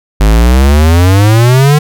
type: exponential sweep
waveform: square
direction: up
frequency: 50.1 to 152.6 Hz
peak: -4 dBFS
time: 0.2-1.79 s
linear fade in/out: 10 ms
effects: none